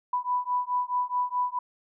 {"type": "beating tone pair", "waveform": "sine", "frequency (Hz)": [987.8, 992.5], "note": ["B5", "B5"], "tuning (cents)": [0, 8], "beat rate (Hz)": 4.7, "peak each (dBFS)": -28, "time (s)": [0.13, 1.59], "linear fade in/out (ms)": 5, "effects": []}